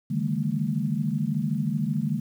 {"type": "tone cluster", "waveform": "sine", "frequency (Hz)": [144.8, 158.1, 200.6, 225.9], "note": ["D3", "D#3", "G3", "A3"], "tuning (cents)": [-24, 28, 40, 46], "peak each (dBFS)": -29, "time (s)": [0.1, 2.2], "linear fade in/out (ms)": 10, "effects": ["9-bit"]}